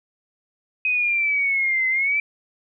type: exponential two-way sweep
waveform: sine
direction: down then up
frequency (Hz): 2524 to 2044 to 2348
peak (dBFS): -18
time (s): 0.85-2.2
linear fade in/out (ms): 2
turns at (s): 1.88
effects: none